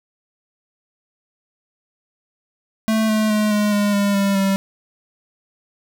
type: tone with pitch steps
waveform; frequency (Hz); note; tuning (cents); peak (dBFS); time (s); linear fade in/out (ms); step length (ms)
square; 220 / 216.2 / 212.5 / 208.9 / 205.3 / 201.7 / 198.28 / 194.87; A3 / A3 / G#3 / G#3 / G#3 / G3 / G3 / G3; 0 / -30 / +40 / +10 / -20 / +50 / +20 / -10; -16; 2.88-4.56; 0; 210
effects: none